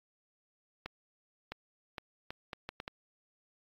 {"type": "accelerating click train", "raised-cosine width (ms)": 0.3, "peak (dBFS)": -23, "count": 8, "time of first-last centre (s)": [0.86, 2.879], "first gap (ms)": 660, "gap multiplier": 0.7, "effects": ["AAC 32 kbps"]}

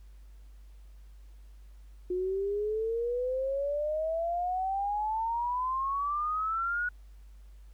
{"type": "exponential sweep", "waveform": "sine", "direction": "up", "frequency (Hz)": [358.5, 1470], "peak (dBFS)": -28, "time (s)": [2.1, 6.89], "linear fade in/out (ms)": 5, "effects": ["added 50 Hz sine -48 dBFS peak until 7.73 s", "pink hiss -69 dBFS RMS until 7.73 s"]}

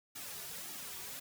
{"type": "noise with flanger", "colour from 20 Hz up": "white", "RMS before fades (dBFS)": -45, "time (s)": [0.15, 1.2], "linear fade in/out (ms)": 10, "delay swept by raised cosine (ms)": [1.9, 3.8], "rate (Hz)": 1.8, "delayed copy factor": -1, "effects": []}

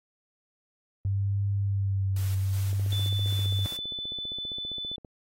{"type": "tone with vibrato", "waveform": "sine", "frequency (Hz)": 98, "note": "G2", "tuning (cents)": 0, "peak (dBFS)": -24, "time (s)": [1.05, 3.66], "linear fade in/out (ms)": 0, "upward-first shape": "sine", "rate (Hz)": 0.6, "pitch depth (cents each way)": 33}
{"type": "noise with tremolo", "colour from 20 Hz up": "white", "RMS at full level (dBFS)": -44, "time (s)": [2.16, 3.77], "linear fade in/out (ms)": 5, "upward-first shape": "square", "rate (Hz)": 2.7, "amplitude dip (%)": 45}
{"type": "click train", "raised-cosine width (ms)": 2, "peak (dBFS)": -31, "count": 36, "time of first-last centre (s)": [2.73, 5.048], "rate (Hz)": 15.1}
{"type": "tone", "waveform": "sine", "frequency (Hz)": 3502, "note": "A7", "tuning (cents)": -9, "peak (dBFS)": -32, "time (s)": [2.92, 4.96], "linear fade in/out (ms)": 2}
{"effects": ["AAC 48 kbps"]}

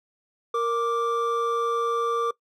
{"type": "tone pair together", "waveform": "triangle", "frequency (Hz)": [465.7, 1174.7], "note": ["A#4", "D6"], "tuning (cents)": [-2, 0], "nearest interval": "octave + major third", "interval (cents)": 1602, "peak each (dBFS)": -23, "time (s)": [0.54, 2.31], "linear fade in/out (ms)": 5, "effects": ["noise-tail reverb RT60 0.1 s tail -20 dB re dry"]}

